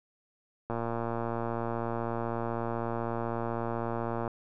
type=click train; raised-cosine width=1 ms; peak=-19 dBFS; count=416; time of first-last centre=0.7-4.278 s; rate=116 Hz; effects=none